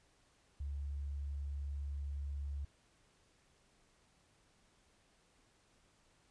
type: tone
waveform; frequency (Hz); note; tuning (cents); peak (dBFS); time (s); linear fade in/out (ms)
sine; 70.8; C#2; +37; -38; 0.6-2.65; 5
effects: pink hiss -71 dBFS RMS until 6.3 s + resampled to 22050 Hz